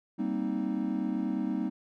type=chord; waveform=triangle; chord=C minor seventh; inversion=second; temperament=equal; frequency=196 / 233.1 / 261.6 / 311.1 Hz; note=G3 / Bb3 / C4 / Eb4; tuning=0 / 0 / 0 / 0 cents; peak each=-32 dBFS; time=0.18-1.7 s; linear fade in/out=20 ms; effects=none